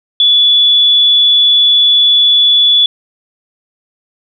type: tone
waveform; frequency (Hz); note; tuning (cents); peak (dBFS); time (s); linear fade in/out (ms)
sine; 3434; A7; -43; -5; 0.2-2.86; 2
effects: none